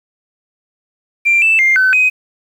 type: tone with pitch steps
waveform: sine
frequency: 2368 / 2645 / 2108 / 1520 / 2514 Hz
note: D7 / E7 / C7 / F#6 / D#7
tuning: +14 / +5 / +12 / +46 / +17 cents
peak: -7 dBFS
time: 1.25-2.1 s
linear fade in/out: 20 ms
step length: 170 ms
effects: tanh soft clip ceiling -4 dBFS + 7-bit